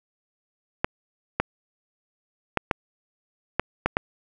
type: clicks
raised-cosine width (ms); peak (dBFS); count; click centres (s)
0.5; -5; 7; 0.845 / 1.4 / 2.573 / 2.712 / 3.596 / 3.86 / 3.969
effects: none